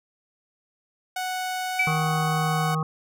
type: tone with pitch glide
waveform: sawtooth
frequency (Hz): 740 to 744.3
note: F#5 to F#5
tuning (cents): 0 to +10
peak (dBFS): -23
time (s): 1.16-2.75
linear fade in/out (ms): 5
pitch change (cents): +10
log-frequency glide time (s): 1.66-2.32
type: tone with exponential decay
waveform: sine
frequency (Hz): 2302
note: D7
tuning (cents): -35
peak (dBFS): -17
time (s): 1.79-2.18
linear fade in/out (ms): 5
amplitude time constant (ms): 84
type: harmonic tone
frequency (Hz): 157.2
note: D#3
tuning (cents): +18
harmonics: 1 / 3 / 5 / 7 / 8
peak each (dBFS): -24 / -35 / -35 / -30 / -32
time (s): 1.87-2.83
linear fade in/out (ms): 2
effects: none